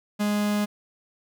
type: tone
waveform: 45% pulse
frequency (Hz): 207.7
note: G#3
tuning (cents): 0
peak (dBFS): -22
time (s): 0.19-0.66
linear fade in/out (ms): 20
effects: none